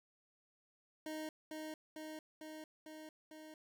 25% pulse tone with echo, 311.1 Hz, D#4, in tune, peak -38 dBFS, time 1.06-1.29 s, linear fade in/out 2 ms, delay 450 ms, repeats 5, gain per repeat -2 dB, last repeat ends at 3.54 s, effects none

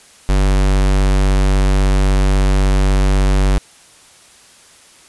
square tone, 48.15 Hz, G1, 30 cents flat, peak -11 dBFS, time 0.29-3.58 s, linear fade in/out 0 ms, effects white hiss -45 dBFS RMS until 5.08 s + resampled to 24000 Hz

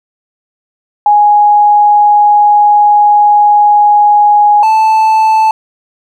sine / triangle tone pair in turn, 830.6 / 877.1 Hz, G#5 / A5, 0 / -6 cents, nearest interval minor second, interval 94 cents, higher second, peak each -3 dBFS, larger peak neither, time 1.06-4.63 / 4.63-5.51 s, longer first, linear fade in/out 2 ms, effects none

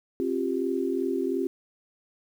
sine chord, C suspended fourth, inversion none, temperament equal with one note detuned, 267.9 / 349.2 / 392 Hz, C4 / F4 / G4, +41 / 0 / 0 cents, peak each -29 dBFS, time 0.2-1.47 s, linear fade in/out 0 ms, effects 9-bit

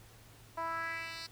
10% pulse tone with band-pass filter sweep, 329.6 Hz, E4, in tune, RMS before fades -39 dBFS, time 0.57-1.27 s, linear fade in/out 10 ms, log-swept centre 860 to 4600 Hz, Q 2.6, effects added 110 Hz sine -59 dBFS peak until 1.31 s + pink hiss -59 dBFS RMS until 1.31 s

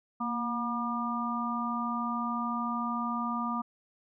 harmonic tone with a mistuned harmonic, 240 Hz, B3, 49 cents flat, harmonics 1 / 3 / 4 / 5, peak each -33 / -40 / -37 / -33 dBFS, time 0.2-3.62 s, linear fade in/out 10 ms, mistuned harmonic 1, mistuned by -48 cents, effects none

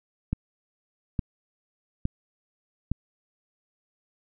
click train, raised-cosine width 5 ms, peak -13 dBFS, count 4, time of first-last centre 0.33-2.916 s, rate 1.16 Hz, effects none

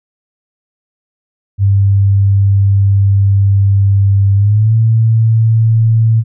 sine tone with pitch glide, 99 to 112.41 Hz, G2 to A2, +18 to +38 cents, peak -6 dBFS, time 1.58-6.24 s, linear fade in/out 50 ms, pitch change +220 cents, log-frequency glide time 4.35-4.75 s, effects none

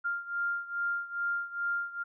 sine beating tone pair, 1396.9 / 1399.3 Hz, F6 / F6, 0 / +3 cents, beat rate 2.4 Hz, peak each -32 / -35 dBFS, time 0.04-2.04 s, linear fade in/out 20 ms, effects none

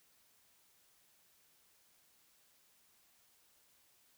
silence, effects white hiss -70 dBFS RMS until 4.17 s

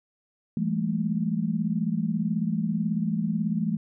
sine tone cluster, 168 / 204.2 / 222.5 Hz, E3 / G#3 / A3, +33 / -29 / +20 cents, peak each -28 dBFS, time 0.57-3.77 s, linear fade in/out 2 ms, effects none

